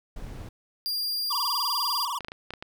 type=noise; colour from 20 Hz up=brown; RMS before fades=-38 dBFS; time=0.16-0.49 s; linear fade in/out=5 ms
type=tone; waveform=45% pulse; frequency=4793 Hz; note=D8; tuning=34 cents sharp; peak=-26 dBFS; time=0.86-2.05 s; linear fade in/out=0 ms
type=tone with vibrato; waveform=square; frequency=1046.5 Hz; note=C6; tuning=in tune; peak=-29 dBFS; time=1.3-2.19 s; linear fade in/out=10 ms; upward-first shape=sine; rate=20 Hz; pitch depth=200 cents each way
type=clicks; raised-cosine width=0.3 ms; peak=-21 dBFS; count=7; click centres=2.207 / 2.247 / 2.284 / 2.319 / 2.506 / 2.537 / 2.625 s
effects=none